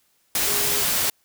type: tone in noise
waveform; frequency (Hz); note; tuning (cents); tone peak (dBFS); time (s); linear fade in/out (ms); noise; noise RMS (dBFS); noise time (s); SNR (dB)
sine; 410.6; G#4; -20; -33; 0.47-0.83; 2; white; -22; 0.35-1.1; -14
effects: white hiss -65 dBFS RMS until 1.24 s

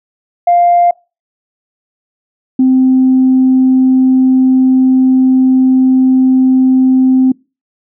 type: tone pair in turn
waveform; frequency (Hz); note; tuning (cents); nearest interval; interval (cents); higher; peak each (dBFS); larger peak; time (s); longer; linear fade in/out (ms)
sine; 698.5 / 259.5; F5 / C4; 0 / -14; octave + perfect fourth; 1714; first; -4; neither; 0.47-0.91 / 2.59-7.32; second; 5
effects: noise-tail reverb RT60 0.3 s tail -26 dB re dry + tanh soft clip ceiling -1 dBFS

